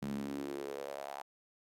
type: tone with high-pass filter sweep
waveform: sawtooth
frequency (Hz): 70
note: C#2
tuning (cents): +18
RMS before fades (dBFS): -41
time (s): 0.02-1.22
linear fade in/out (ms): 5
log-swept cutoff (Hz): 180 to 820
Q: 4.6
effects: AAC 64 kbps